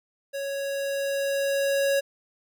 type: tone with level ramp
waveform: square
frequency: 554.4 Hz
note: C#5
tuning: in tune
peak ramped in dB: -30 to -21 dBFS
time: 0.33-2.01 s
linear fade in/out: 20 ms
effects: none